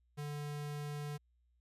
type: tone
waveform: square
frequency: 146.83 Hz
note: D3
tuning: in tune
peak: -40 dBFS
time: 0.17-1.18 s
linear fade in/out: 20 ms
effects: added 60 Hz sine -70 dBFS peak until 1.6 s + resampled to 32000 Hz